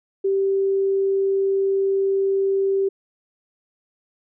sine tone, 390 Hz, G4, 9 cents flat, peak -17 dBFS, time 0.24-2.89 s, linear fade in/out 10 ms, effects none

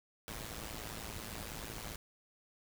pink noise with amplitude modulation, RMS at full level -41 dBFS, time 0.28-1.96 s, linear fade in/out 0 ms, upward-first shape sine, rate 110 Hz, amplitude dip 80%, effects none

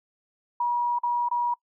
sine tone with dropouts, 961 Hz, B5, 48 cents flat, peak -22 dBFS, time 0.6-1.54 s, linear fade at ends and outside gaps 5 ms, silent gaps 0.988-1.033 / 1.287-1.312 s, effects noise-tail reverb RT60 0.1 s tail -24 dB re dry

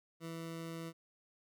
20% pulse tone, 164.81 Hz, E3, in tune, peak -37 dBFS, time 0.2-0.93 s, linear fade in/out 50 ms, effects none

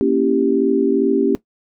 sine chord, A# diminished seventh, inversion none, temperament equal with one note detuned, 234.6 / 277.2 / 329.6 / 392 Hz, A#3 / C#4 / E4 / G4, +11 / 0 / 0 / 0 cents, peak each -20 / -17 / -22 / -17 dBFS, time 0.01-1.35 s, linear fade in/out 0 ms, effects noise-tail reverb RT60 0.1 s tail -17 dB re dry

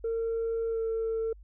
sine tone with pitch glide, 455.8 to 449.5 Hz, A#4 to A4, -39 to +37 cents, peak -26 dBFS, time 0.04-1.33 s, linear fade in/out 5 ms, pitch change -24 cents, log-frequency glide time 0.69-0.8 s, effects tanh soft clip ceiling -25 dBFS + added 50 Hz sine -48 dBFS peak until 1.43 s

